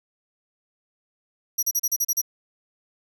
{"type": "tone bursts", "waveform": "25% pulse", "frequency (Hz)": 5790, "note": "F#8", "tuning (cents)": -38, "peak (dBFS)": -15, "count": 8, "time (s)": [1.58, 2.216], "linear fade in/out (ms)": 10, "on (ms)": 48, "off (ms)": 36, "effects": []}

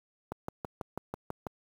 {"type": "click train", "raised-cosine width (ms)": 1, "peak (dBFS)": -21, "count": 8, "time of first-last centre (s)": [0.32, 1.468], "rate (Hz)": 6.1, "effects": ["high-pass 60 Hz 12 dB/octave", "8-bit"]}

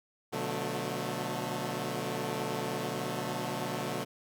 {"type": "chord", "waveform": "10% pulse", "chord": "B minor seventh", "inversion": "none", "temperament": "equal with one note detuned", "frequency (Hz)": [123.47, 146.83, 180.67, 220], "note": ["B2", "D3", "F#3", "A3"], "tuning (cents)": [0, 0, -41, 0], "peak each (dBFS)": -30, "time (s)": [0.32, 4.05], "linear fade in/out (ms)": 20, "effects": []}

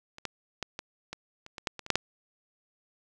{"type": "clicks", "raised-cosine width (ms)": 0.2, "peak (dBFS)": [-27, -15, -15, -19, -20, -28, -22, -11, -22, -24, -6, -7], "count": 12, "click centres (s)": [0.184, 0.253, 0.627, 0.791, 1.13, 1.464, 1.582, 1.672, 1.793, 1.864, 1.903, 1.956], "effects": []}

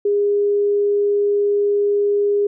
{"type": "tone", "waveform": "sine", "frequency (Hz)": 408.3, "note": "G#4", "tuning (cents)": -29, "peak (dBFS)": -14, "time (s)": [0.05, 2.47], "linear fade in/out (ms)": 5, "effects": []}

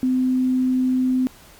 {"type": "tone", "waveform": "sine", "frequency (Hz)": 256.3, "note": "C4", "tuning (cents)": -36, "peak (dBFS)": -16, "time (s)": [0.03, 1.27], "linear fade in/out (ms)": 0, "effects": ["pink hiss -47 dBFS RMS until 1.59 s", "MP3 96 kbps"]}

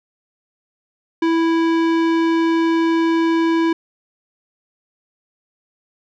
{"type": "tone with tanh clipping", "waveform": "sine", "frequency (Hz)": 329.6, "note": "E4", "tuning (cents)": 0, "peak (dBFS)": -16, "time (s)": [1.22, 3.73], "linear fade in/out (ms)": 5, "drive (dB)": 18, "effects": []}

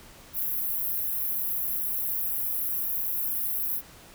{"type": "high-pass noise", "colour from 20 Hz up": "white", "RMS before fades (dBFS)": -29, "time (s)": [0.33, 3.82], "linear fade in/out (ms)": 50, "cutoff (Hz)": 11000, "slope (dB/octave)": 96, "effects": ["pink hiss -50 dBFS RMS until 4.14 s"]}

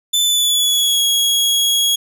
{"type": "tone with pitch glide", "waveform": "sawtooth", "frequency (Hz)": [3516, 3319], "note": ["A7", "G#7"], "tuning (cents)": [-2, -2], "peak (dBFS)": -10, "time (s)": [0.13, 1.96], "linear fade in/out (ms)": 10, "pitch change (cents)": -100, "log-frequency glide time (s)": [0.24, 1.02], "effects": []}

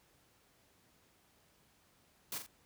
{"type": "noise with echo", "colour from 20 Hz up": "white", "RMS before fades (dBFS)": -40, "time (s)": [2.32, 2.38], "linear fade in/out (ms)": 2, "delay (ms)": 42, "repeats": 2, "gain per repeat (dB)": -7, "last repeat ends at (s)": 2.464, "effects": ["pink hiss -69 dBFS RMS until 2.65 s", "high-pass 60 Hz 12 dB/octave"]}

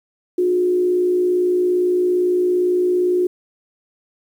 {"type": "tone with frequency modulation", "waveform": "sine", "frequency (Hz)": 359.9, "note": "F#4", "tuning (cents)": -48, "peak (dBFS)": -14, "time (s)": [0.38, 3.27], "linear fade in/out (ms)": 5, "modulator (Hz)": 57.6, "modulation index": 0.35, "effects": ["8-bit"]}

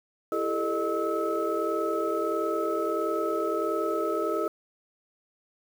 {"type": "tone cluster", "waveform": "sine", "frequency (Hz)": [334.4, 403.8, 445.3, 613, 1295], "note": ["E4", "G#4", "A4", "D#5", "E6"], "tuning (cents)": [25, -49, 21, -26, -31], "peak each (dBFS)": -31, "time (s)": [0.32, 4.48], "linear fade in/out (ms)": 2, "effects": ["tanh soft clip ceiling -16 dBFS", "8-bit"]}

